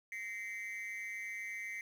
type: tone with amplitude modulation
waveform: triangle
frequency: 2076 Hz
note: C7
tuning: 14 cents flat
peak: -34 dBFS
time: 0.12-1.81 s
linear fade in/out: 2 ms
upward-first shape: sine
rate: 208 Hz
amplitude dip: 100%
effects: 10-bit